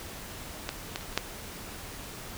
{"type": "clicks", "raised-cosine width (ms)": 0.2, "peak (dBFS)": [-13, -14, -25, -27, -7], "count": 5, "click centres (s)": [0.691, 0.959, 1.01, 1.127, 1.176], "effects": ["pink hiss -42 dBFS RMS until 2.37 s"]}